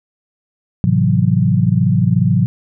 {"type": "chord", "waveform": "sine", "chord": "F# half-diminished seventh", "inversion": "first", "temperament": "equal with one note detuned", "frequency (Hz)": [108.3, 130.81, 164.81, 185], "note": ["A2", "C3", "E3", "F#3"], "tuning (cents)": [-27, 0, 0, 0], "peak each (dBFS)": -16, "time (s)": [0.84, 2.46], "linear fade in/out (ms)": 0, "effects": []}